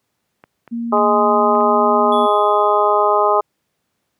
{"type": "clicks", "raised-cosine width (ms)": 0.5, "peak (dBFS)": -25, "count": 5, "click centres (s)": [0.439, 0.677, 0.975, 1.553, 1.608]}
{"type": "tone with pitch glide", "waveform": "sine", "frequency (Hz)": [233.6, 239.1], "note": ["A#3", "A#3"], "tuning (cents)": [4, 44], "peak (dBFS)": -20, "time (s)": [0.71, 2.27], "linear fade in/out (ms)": 20, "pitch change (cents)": 40, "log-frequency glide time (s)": [1.34, 2.04]}
{"type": "harmonic tone", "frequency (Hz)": 207.7, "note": "G#3", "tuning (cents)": 0, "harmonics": [2, 3, 4, 5, 6], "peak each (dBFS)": [-18, -18, -18, -18, -18], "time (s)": [0.92, 3.41], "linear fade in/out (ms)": 10}
{"type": "tone with exponential decay", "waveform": "triangle", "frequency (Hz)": 3406, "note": "G#7", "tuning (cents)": 43, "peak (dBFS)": -26, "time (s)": [2.12, 3.32], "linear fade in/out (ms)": 5, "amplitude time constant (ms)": 260}
{"effects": ["pink hiss -71 dBFS RMS until 4.19 s", "high-pass 100 Hz 12 dB/octave"]}